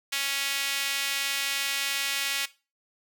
sawtooth tone with high-pass filter, 277.2 Hz, C#4, in tune, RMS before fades -29 dBFS, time 0.12-2.46 s, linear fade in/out 10 ms, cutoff 2500 Hz, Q 1.2, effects noise-tail reverb RT60 0.3 s tail -18 dB re dry

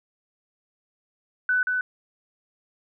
sine tone with echo, 1498 Hz, F#6, 21 cents sharp, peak -19 dBFS, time 1.49-1.63 s, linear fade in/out 2 ms, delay 180 ms, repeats 1, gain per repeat -3 dB, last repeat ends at 1.81 s, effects none

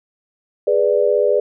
sine chord, G# diminished, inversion none, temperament equal with one note detuned, 415.3 / 493.9 / 590 Hz, G#4 / B4 / D5, 0 / 0 / +8 cents, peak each -17 dBFS, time 0.67-1.4 s, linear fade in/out 5 ms, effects none

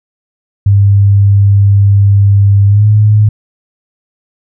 sine tone with pitch glide, 100 to 105.95 Hz, G2 to G#2, +35 to +35 cents, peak -3 dBFS, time 0.66-3.29 s, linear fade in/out 5 ms, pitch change +100 cents, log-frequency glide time 2.67-2.86 s, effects none

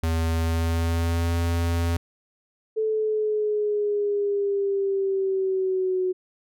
square tone with pitch glide, 81.9 to 84.69 Hz, E2 to E2, -11 to +47 cents, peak -22 dBFS, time 0.03-1.97 s, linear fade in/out 5 ms, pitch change +58 cents, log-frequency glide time 0.33-1.35 s
sine exponential sweep, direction down, 438.7 to 367.6 Hz, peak -21 dBFS, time 2.76-6.13 s, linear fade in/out 20 ms
effects none

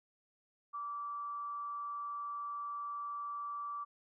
sine tone with amplitude modulation, 1160 Hz, D6, 22 cents flat, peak -37 dBFS, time 0.73-3.85 s, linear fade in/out 20 ms, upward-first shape sine, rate 213 Hz, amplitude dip 25%, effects none

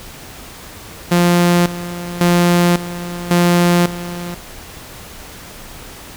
sawtooth tone with tremolo, 174.61 Hz, F3, in tune, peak -6 dBFS, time 1.11-4.35 s, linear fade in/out 10 ms, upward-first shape square, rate 0.91 Hz, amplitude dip 80%, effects pink hiss -35 dBFS RMS until 6.16 s

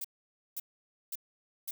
violet noise bursts, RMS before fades -37 dBFS, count 4, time 0.01-1.71 s, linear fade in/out 5 ms, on 35 ms, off 520 ms, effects none

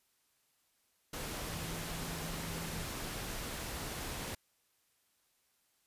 sine tone in noise, 164.81 Hz, E3, in tune, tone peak -44 dBFS, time 1.47-2.86 s, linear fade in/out 5 ms, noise pink, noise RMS -41 dBFS, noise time 1.13-4.35 s, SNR -6 dB, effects white hiss -75 dBFS RMS until 5.86 s + resampled to 32000 Hz

